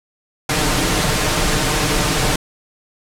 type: noise with comb filter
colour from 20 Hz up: pink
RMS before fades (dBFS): -17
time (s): 0.49-2.36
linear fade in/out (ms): 5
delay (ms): 6.6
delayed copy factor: +0.5
effects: low-pass 10000 Hz 12 dB/octave